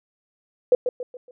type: tone with echo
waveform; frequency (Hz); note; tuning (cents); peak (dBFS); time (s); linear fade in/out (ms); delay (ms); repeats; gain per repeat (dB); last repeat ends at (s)
sine; 497.4; B4; +12; -11; 0.72-0.75; 2; 140; 4; -8; 1.31
effects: none